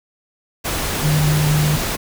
sine tone in noise, 150.7 Hz, D3, 45 cents sharp, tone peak -14 dBFS, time 1.03-1.77 s, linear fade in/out 20 ms, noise pink, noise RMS -22 dBFS, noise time 0.64-1.97 s, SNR +5 dB, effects none

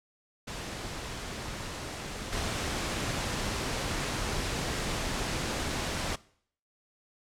pink noise with level steps, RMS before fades -38 / -32 dBFS, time 0.47-6.16 s, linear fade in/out 10 ms, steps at 2.32 s, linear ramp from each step 10 ms, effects noise-tail reverb RT60 0.6 s tail -21 dB re dry + low-pass 8000 Hz 12 dB/octave

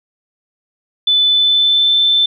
sine tone with pitch glide, 3500 to 3537 Hz, A7 to A7, -10 to +8 cents, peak -9 dBFS, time 1.07-2.26 s, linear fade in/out 5 ms, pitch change +18 cents, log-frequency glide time 1.26-1.93 s, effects none

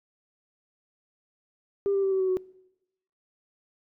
sine tone with pitch steps, 398.5 / 392.8 / 387.2 / 381.6 / 376.1 / 370.7 Hz, G4 / G4 / G4 / G4 / F#4 / F#4, +28 / +4 / -21 / -47 / +28 / +3 cents, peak -21 dBFS, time 1.86-2.37 s, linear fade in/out 0 ms, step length 85 ms, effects noise-tail reverb RT60 0.9 s tail -23 dB re dry + tanh soft clip ceiling -18 dBFS

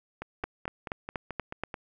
two click trains, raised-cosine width 0.5 ms, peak -16 / -21 dBFS, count 6 / 8, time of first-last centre 0.44-1.636 / 0.22-1.742 s, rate 4.18 / 4.6 Hz, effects none

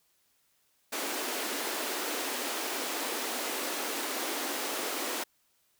pink high-pass noise, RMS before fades -34 dBFS, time 0.92-5.24 s, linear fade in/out 10 ms, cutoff 260 Hz, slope 48 dB/octave, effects white hiss -71 dBFS RMS until 5.79 s

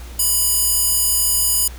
square tone with high-pass filter, 986 Hz, B5, 3 cents flat, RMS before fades -17 dBFS, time 0.19-1.68 s, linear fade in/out 5 ms, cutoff 8900 Hz, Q 1, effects added 60 Hz sine -32 dBFS peak until 1.78 s + pink hiss -41 dBFS RMS until 1.78 s

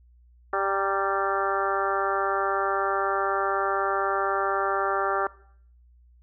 harmonic tone with a mistuned harmonic, 196 Hz, G3, in tune, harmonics 2 / 3 / 4 / 5 / 6 / 7 / 8 / 9, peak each -30 / -31 / -29 / -37 / -29 / -30 / -36 / -38 dBFS, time 0.53-5.27 s, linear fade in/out 2 ms, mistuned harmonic 5, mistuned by -80 cents, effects noise-tail reverb RT60 0.6 s tail -20 dB re dry + added 60 Hz sine -53 dBFS peak until 6.22 s

